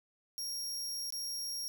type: tone with dropouts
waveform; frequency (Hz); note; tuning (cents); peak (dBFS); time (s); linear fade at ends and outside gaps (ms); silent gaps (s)
sawtooth; 5588; F8; 0; -34; 0.38-1.68; 0; 1.104-1.124
effects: none